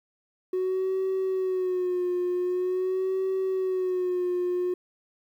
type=tone with vibrato; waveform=triangle; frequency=368.5 Hz; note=F#4; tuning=7 cents flat; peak=-21 dBFS; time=0.53-4.74 s; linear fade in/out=5 ms; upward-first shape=sine; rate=0.45 Hz; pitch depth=53 cents each way; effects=tanh soft clip ceiling -20 dBFS + 10-bit